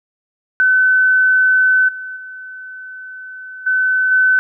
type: tone with level steps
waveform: sine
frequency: 1516 Hz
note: F#6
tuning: 42 cents sharp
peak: -9 / -25 / -29 / -12 / -9 dBFS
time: 0.6-4.39 s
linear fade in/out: 0 ms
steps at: 1.88 / 2.16 / 3.66 / 4.11 s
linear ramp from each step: 10 ms
effects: none